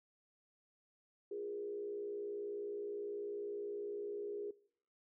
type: tone with frequency modulation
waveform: sine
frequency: 410.4 Hz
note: G#4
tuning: 21 cents flat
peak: -40 dBFS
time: 1.31-4.51 s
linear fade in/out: 5 ms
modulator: 59.9 Hz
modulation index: 0.71
effects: noise-tail reverb RT60 0.6 s tail -21 dB re dry